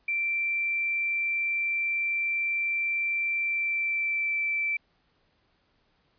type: tone with pitch glide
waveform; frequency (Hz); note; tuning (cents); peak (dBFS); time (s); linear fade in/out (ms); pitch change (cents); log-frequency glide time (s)
sine; 2349 to 2330; D7 to D7; 0 to -14; -25; 0.08-4.77; 5; -14; 3.38-4.36
effects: pink hiss -69 dBFS RMS until 6.18 s + resampled to 11025 Hz